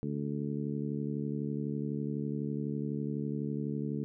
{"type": "harmonic tone", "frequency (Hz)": 72, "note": "D2", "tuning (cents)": -34, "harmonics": [2, 3, 4, 5, 6], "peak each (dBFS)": [-36, -36, -39, -45, -42], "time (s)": [0.03, 4.04], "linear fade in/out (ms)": 0, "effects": []}